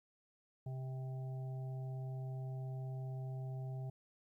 harmonic tone with a mistuned harmonic, 131.3 Hz, C3, 6 cents sharp, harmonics 1 / 3 / 5 / 6, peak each -40 / -56 / -56 / -59 dBFS, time 0.66-3.9 s, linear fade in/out 5 ms, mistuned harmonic 5, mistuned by -20 cents, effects 13-bit

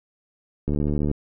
click train, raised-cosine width 3 ms, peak -12 dBFS, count 33, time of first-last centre 0.68-1.114 s, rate 73.8 Hz, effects none

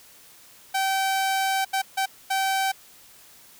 sawtooth tone bursts at uneven times, 772 Hz, G5, 27 cents flat, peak -18 dBFS, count 4, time 0.74-1.65 / 1.73-1.82 / 1.97-2.06 / 2.3-2.72 s, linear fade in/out 10 ms, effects white hiss -51 dBFS RMS until 3.59 s

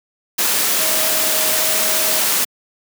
sine tone in noise, 631 Hz, D#5, 24 cents sharp, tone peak -27 dBFS, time 0.79-2.2 s, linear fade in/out 10 ms, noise white, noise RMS -17 dBFS, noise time 0.38-2.45 s, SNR -13 dB, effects high-pass 200 Hz 12 dB/octave

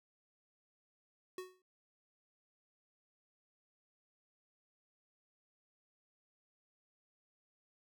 square tone with exponential decay, 369.2 Hz, F#4, 4 cents flat, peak -40 dBFS, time 1.38-1.62 s, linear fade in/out 2 ms, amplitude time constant 51 ms, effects none

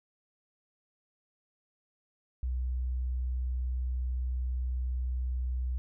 sine tone, 62.7 Hz, B1, 27 cents sharp, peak -29 dBFS, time 2.43-5.78 s, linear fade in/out 0 ms, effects none

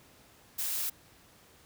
blue noise, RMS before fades -33 dBFS, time 0.58-0.9 s, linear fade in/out 10 ms, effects pink hiss -59 dBFS RMS until 1.65 s + high-pass 60 Hz 12 dB/octave

